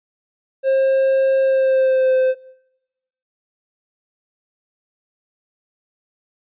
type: tone with pitch glide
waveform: triangle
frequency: 534 to 518.2 Hz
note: C5 to C5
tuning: +35 to -17 cents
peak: -11 dBFS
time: 0.63-2.35 s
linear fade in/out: 50 ms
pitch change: -52 cents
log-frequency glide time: 1.41-2.15 s
effects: noise-tail reverb RT60 1.0 s tail -23 dB re dry + resampled to 8000 Hz